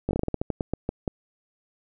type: slowing click train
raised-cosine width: 2 ms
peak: -12 dBFS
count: 14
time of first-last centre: 0.09-1.078 s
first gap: 19 ms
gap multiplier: 1.21
effects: none